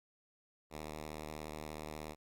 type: tone with vibrato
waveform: 5% pulse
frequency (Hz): 76.7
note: D#2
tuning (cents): -24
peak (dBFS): -32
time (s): 0.7-2.16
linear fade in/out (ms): 50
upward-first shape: sine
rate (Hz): 12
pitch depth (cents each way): 29
effects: Opus 48 kbps